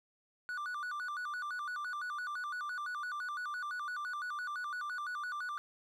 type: tone with vibrato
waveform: triangle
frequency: 1318.5 Hz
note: E6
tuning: in tune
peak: -35 dBFS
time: 0.49-5.58 s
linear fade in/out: 0 ms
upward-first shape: square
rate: 5.9 Hz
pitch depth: 190 cents each way
effects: none